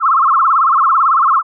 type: tone with vibrato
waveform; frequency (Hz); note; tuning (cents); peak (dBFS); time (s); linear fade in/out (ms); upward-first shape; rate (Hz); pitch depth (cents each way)
sine; 1200; D6; +37; -8; 0-1.43; 50; sine; 18; 220
effects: none